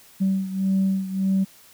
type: beating tone pair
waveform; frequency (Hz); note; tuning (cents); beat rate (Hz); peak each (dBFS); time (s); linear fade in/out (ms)
sine; 191.6 / 193.3; G3 / G3; -39 / -24; 1.7; -20 / -24; 0.2-1.45; 20
effects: tanh soft clip ceiling -14 dBFS + white hiss -51 dBFS RMS until 1.73 s